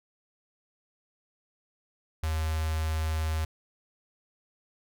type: tone with notch filter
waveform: square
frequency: 79.2 Hz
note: D#2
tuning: 31 cents sharp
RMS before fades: -29 dBFS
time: 2.23-3.45 s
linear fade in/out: 5 ms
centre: 290 Hz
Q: 0.53
effects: none